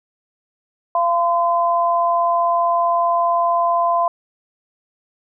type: tone pair together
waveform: sine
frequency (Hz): 687 / 1022.5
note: F5 / C6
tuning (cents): -29 / -40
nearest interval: perfect fifth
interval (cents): 689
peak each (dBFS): -17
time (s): 0.95-4.08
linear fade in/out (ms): 2
effects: none